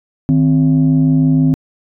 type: tone pair together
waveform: sine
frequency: 155.28 / 261.6 Hz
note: D#3 / C4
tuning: -3 / 0 cents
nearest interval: major sixth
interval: 903 cents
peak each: -10 dBFS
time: 0.29-1.54 s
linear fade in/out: 0 ms
effects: tanh soft clip ceiling -4 dBFS